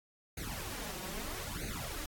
pink noise with flanger, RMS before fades -41 dBFS, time 0.37-2.06 s, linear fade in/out 5 ms, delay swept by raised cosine 0.46 to 5.46 ms, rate 0.78 Hz, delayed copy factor +0.95, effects AAC 64 kbps

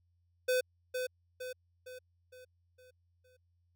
square tone with echo, 506 Hz, B4, 42 cents sharp, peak -28 dBFS, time 0.48-0.61 s, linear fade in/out 10 ms, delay 460 ms, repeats 6, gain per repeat -6 dB, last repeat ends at 3.37 s, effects added 87 Hz sine -70 dBFS peak until 3.75 s

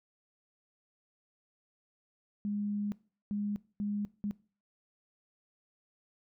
sine tone bursts at uneven times, 205.7 Hz, G#3, 16 cents flat, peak -31 dBFS, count 4, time 2.45-2.92 / 3.31-3.56 / 3.8-4.05 / 4.24-4.31 s, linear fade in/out 0 ms, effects noise-tail reverb RT60 0.4 s tail -21 dB re dry

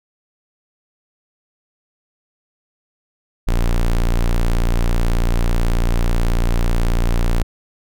square tone, 29.14 Hz, A#0, in tune, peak -14 dBFS, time 3.47-7.43 s, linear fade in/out 10 ms, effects none

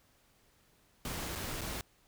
pink noise with dropouts, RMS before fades -39 dBFS, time 1.05-1.81 s, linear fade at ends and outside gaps 1 ms, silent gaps 1.353-1.357 / 1.61-1.615 s, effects pink hiss -68 dBFS RMS until 2.07 s

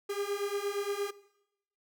45% pulse beating tone pair, 400 / 408.6 Hz, G4 / G#4, +35 / -28 cents, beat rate 8.6 Hz, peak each -35 / -36 dBFS, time 0.09-1.11 s, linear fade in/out 10 ms, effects noise-tail reverb RT60 0.8 s tail -18 dB re dry

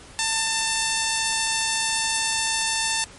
5% pulse tone, 893 Hz, A5, 25 cents sharp, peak -9 dBFS, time 0.19-3.04 s, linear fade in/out 0 ms, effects pink hiss -45 dBFS RMS until 3.18 s + MP3 48 kbps

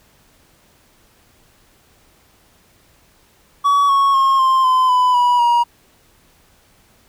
triangle tone with pitch steps, 1133 / 1105.2 / 1078.1 / 1051.6 / 1025.8 / 1000.7 / 976.1 / 952.2 Hz, C#6 / C#6 / C#6 / C6 / C6 / B5 / B5 / A#5, +37 / -6 / -49 / +8 / -35 / +23 / -21 / +37 cents, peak -9 dBFS, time 3.64-5.64 s, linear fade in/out 20 ms, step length 250 ms, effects pink hiss -54 dBFS RMS until 7.08 s

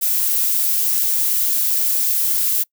violet noise, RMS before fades -18 dBFS, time 0.01-2.64 s, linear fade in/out 20 ms, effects noise-tail reverb RT60 0.1 s tail -25 dB re dry

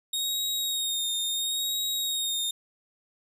sawtooth tone with vibrato, 3729 Hz, A#7, in tune, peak -24 dBFS, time 0.13-2.51 s, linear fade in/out 5 ms, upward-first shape sine, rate 0.73 Hz, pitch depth 34 cents each way, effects none

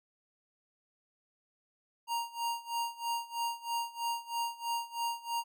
square tone with tremolo, 935 Hz, A#5, 5 cents sharp, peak -31 dBFS, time 2.07-5.44 s, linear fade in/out 50 ms, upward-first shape sine, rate 3.1 Hz, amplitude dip 90%, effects none

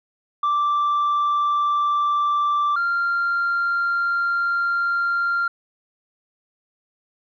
sine tone pair in turn, 1172 / 1388.7 Hz, D6 / F6, -4 / -10 cents, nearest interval minor third, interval 294 cents, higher second, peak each -15 / -17 dBFS, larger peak first, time 0.43-2.76 / 2.76-5.48 s, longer second, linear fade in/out 5 ms, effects tanh soft clip ceiling -16 dBFS

